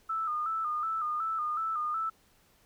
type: tone with vibrato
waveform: sine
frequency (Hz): 1268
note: D#6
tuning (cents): +32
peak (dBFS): -29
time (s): 0.09-2.1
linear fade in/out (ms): 10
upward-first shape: square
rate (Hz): 2.7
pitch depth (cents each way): 66
effects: pink hiss -65 dBFS RMS until 2.65 s